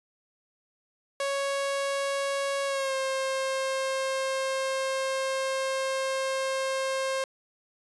sawtooth tone with pitch glide, 554.4 to 532.1 Hz, C#5 to C5, 0 to +29 cents, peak -23 dBFS, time 1.2-7.24 s, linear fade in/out 2 ms, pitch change -71 cents, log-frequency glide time 2.66-2.94 s, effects resampled to 24000 Hz

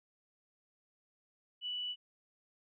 sine tone, 2960 Hz, F#7, in tune, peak -36 dBFS, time 1.61-1.96 s, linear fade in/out 50 ms, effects none

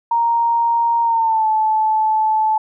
sine tone with pitch glide, 932.3 to 869.9 Hz, A#5 to A5, 0 to -20 cents, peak -13 dBFS, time 0.11-2.58 s, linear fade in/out 5 ms, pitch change -120 cents, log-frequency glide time 1.03-1.47 s, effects none

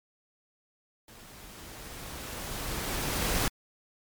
pink noise with level ramp, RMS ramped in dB -51 to -27 dBFS, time 1.08-3.48 s, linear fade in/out 2 ms, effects MP3 96 kbps

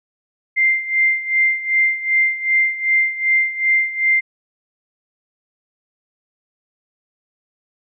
sine tone with tremolo, 2093 Hz, C7, in tune, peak -11 dBFS, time 0.56-4.21 s, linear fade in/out 20 ms, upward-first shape sine, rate 2.6 Hz, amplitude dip 80%, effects none

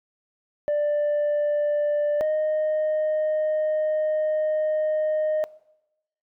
sine tone pair in turn, 590 / 617.4 Hz, D5 / D#5, +8 / -14 cents, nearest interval minor second, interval 78 cents, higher second, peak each -18 dBFS, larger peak neither, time 0.68-2.21 / 2.21-5.44 s, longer second, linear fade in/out 0 ms, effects noise-tail reverb RT60 0.9 s tail -22 dB re dry + tanh soft clip ceiling -19 dBFS

